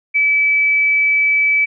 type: tone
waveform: sine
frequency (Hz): 2300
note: D7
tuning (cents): -37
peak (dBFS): -11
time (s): 0.14-1.66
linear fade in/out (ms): 20
effects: none